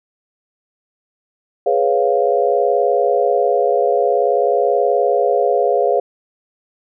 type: chord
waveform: sine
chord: C# dominant seventh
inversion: second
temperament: equal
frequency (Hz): 415.3 / 493.9 / 554.4 / 698.5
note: G#4 / B4 / C#5 / E#5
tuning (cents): 0 / 0 / 0 / 0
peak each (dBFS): -18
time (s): 1.66-6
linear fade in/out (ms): 5
effects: none